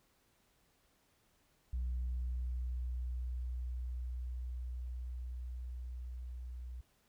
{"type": "tone with level ramp", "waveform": "sine", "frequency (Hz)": 61.7, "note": "B1", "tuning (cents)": -1, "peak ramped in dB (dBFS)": [-32, -42], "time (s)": [1.73, 6.81], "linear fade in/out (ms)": 5, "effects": ["tanh soft clip ceiling -32 dBFS", "pink hiss -73 dBFS RMS until 7.08 s"]}